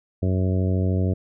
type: harmonic tone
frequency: 93.1 Hz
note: F#2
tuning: 11 cents sharp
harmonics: 1 / 2 / 3 / 4 / 5 / 6 / 7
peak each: -20 / -26 / -30 / -32 / -34 / -36 / -37 dBFS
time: 0.22-1.14 s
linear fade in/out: 10 ms
effects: none